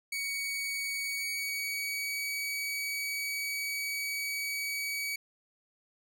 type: tone with pitch glide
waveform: sawtooth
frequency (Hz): 2245 to 2268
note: C#7 to C#7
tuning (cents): +21 to +39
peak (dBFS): -29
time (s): 0.12-5.16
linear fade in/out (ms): 5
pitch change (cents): +18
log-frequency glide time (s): 1.04-2.24
effects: none